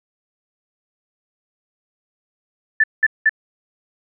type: tone bursts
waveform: sine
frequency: 1758 Hz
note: A6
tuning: 2 cents flat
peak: -10 dBFS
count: 3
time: 2.8-3.294 s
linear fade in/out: 5 ms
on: 38 ms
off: 190 ms
effects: none